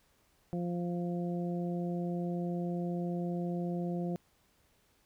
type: harmonic tone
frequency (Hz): 174.61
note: F3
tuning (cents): 0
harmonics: 1 / 2 / 3 / 4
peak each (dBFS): -33 / -39 / -43 / -45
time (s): 0.53-4.16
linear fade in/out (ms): 0
effects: pink hiss -70 dBFS RMS until 5.05 s